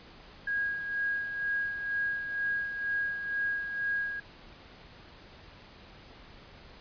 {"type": "tone with tremolo", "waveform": "sine", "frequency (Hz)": 1640, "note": "G#6", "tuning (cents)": -22, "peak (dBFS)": -27, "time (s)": [0.47, 4.2], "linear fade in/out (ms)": 5, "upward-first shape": "sine", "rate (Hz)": 2.1, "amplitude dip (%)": 55, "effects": ["pink hiss -52 dBFS RMS until 6.8 s", "resampled to 11025 Hz"]}